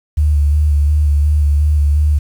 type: tone with vibrato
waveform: sine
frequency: 73.9 Hz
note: D2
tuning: 11 cents sharp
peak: -9 dBFS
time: 0.17-2.19 s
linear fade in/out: 10 ms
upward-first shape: square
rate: 2.8 Hz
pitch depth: 28 cents each way
effects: 7-bit